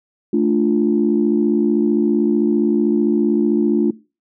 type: chord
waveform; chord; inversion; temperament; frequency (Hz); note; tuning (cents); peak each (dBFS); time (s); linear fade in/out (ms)
sine; D minor; second; equal; 220 / 293.7 / 349.2; A3 / D4 / F4; 0 / 0 / 0; -17; 0.33-3.91; 5
effects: noise-tail reverb RT60 0.3 s tail -20 dB re dry + tanh soft clip ceiling -4 dBFS